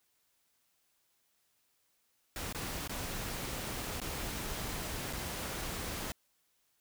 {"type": "noise with dropouts", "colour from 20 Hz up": "pink", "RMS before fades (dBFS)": -39, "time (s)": [2.36, 6.12], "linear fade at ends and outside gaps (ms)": 1, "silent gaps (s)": [[2.526, 2.547], [2.876, 2.894], [4.001, 4.016], [5.128, 5.132]], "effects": ["white hiss -75 dBFS RMS until 6.8 s"]}